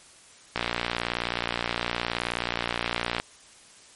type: click train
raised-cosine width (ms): 0.3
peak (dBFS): -9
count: 157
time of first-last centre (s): 0.56-3.2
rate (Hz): 59.1
effects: white hiss -52 dBFS RMS until 3.95 s + MP3 48 kbps